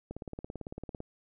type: click train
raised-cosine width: 2 ms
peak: -26 dBFS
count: 17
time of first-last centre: 0.11-1.004 s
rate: 17.9 Hz
effects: none